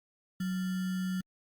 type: tone with sample-and-hold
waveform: sine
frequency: 185.2 Hz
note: F#3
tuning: 2 cents sharp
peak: -30 dBFS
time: 0.4-1.21 s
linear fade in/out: 5 ms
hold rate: 1575 Hz
effects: Opus 48 kbps